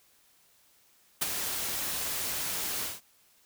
white noise with ADSR envelope, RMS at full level -26 dBFS, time 1.21-3.01 s, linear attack 11 ms, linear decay 22 ms, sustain -7 dB, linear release 180 ms, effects white hiss -64 dBFS RMS until 3.45 s

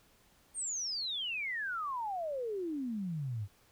sine exponential sweep, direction down, 9000 to 96 Hz, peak -34 dBFS, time 0.54-3.48 s, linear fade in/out 50 ms, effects pink hiss -66 dBFS RMS until 3.71 s

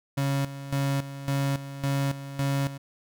35% pulse tone with tremolo, 138.59 Hz, C#3, in tune, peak -22 dBFS, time 0.17-2.78 s, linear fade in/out 10 ms, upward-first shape square, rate 1.8 Hz, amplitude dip 75%, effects none

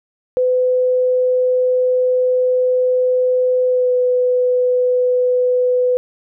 sine tone with pitch glide, 505 to 499.2 Hz, B4 to B4, +39 to +19 cents, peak -12 dBFS, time 0.37-5.97 s, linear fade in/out 0 ms, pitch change -20 cents, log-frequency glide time 3.67-3.92 s, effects none

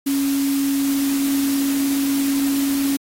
sine tone in noise, 277.2 Hz, C#4, in tune, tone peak -17 dBFS, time 0.06-2.97 s, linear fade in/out 10 ms, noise white, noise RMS -29 dBFS, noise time 0.06-2.97 s, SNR +9 dB, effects AAC 48 kbps

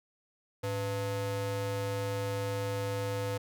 square ring-modulated tone, 196 Hz, G3, in tune, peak -29 dBFS, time 0.63-3.38 s, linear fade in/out 10 ms, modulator 303 Hz, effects none

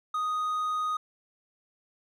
triangle tone, 1244.5 Hz, D#6, in tune, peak -25 dBFS, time 0.14-0.97 s, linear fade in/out 5 ms, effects none

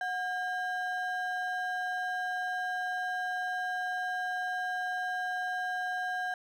triangle ring-modulated tone, 1173 Hz, D6, 2 cents flat, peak -26 dBFS, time 0.01-6.34 s, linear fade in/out 2 ms, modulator 441 Hz, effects none

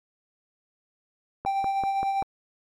click train, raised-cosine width 1 ms, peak -18 dBFS, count 5, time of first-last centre 1.45-2.224 s, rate 5.17 Hz
triangle tone with tremolo, 784 Hz, G5, in tune, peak -20 dBFS, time 1.46-2.23 s, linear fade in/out 2 ms, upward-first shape sine, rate 10 Hz, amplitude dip 35%
effects MP3 96 kbps

